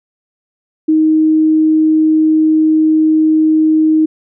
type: tone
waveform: sine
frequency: 313.4 Hz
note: D#4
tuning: 13 cents sharp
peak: -7 dBFS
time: 0.88-4.06 s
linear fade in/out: 10 ms
effects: none